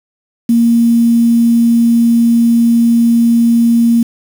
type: tone with quantisation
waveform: sine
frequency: 233.1 Hz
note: A#3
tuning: in tune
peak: -6 dBFS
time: 0.49-4.03 s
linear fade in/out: 5 ms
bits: 5
effects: none